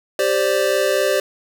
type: chord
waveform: square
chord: G suspended fourth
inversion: none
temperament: equal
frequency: 392 / 523.3 / 587.3 Hz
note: G4 / C5 / D5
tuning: 0 / 0 / 0 cents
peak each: -22 / -21 / -20 dBFS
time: 0.19-1.2 s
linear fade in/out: 2 ms
effects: none